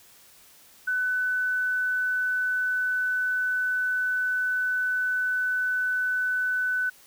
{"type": "tone", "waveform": "sine", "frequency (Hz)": 1500, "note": "F#6", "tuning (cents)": 23, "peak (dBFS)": -23, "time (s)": [0.87, 6.9], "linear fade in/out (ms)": 10, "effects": ["white hiss -54 dBFS RMS until 7.06 s"]}